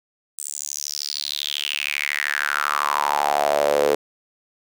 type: tone with high-pass filter sweep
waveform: sawtooth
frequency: 72.8 Hz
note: D2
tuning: 15 cents flat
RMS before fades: -23 dBFS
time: 0.38-3.95 s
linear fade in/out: 5 ms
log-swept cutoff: 8500 to 450 Hz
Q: 5.9
effects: none